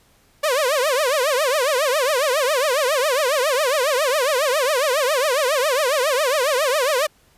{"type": "tone with vibrato", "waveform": "sawtooth", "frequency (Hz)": 554.4, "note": "C#5", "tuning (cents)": 0, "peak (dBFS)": -13, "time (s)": [0.43, 7.07], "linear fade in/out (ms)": 10, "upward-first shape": "triangle", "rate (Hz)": 7.3, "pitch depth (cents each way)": 270, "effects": ["pink hiss -57 dBFS RMS until 7.37 s", "resampled to 32000 Hz"]}